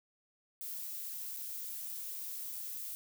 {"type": "noise with dropouts", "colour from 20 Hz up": "violet", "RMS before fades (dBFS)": -42, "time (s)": [0.61, 2.95], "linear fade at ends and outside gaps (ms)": 0, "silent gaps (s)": [[1.365, 1.37], [2.519, 2.522]], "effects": []}